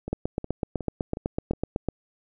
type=two click trains; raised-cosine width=2 ms; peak=-12 / -20 dBFS; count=15 / 5; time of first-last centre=0.13-1.887 / 0.08-1.535 s; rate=7.97 / 2.75 Hz; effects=none